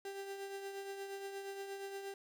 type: tone with tremolo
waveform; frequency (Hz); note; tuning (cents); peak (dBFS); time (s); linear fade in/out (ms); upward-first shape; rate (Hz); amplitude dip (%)
35% pulse; 393.9; G4; +8; -39; 0.05-2.14; 2; triangle; 8.5; 50
effects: none